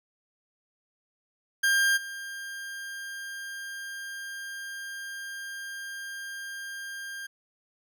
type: tone with level steps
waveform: 40% pulse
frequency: 1600 Hz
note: G6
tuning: 35 cents sharp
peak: -20 / -35 dBFS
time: 1.63-7.27 s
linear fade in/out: 10 ms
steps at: 1.96 s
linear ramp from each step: 20 ms
effects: none